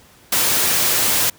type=noise; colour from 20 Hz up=white; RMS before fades=-17 dBFS; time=0.32-1.3 s; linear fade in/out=5 ms; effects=pink hiss -49 dBFS RMS until 1.38 s + high-pass 60 Hz 12 dB/octave